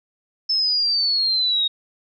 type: exponential sweep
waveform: sine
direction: down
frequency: 5274 to 3741 Hz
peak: -17 dBFS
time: 0.49-1.68 s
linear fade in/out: 10 ms
effects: none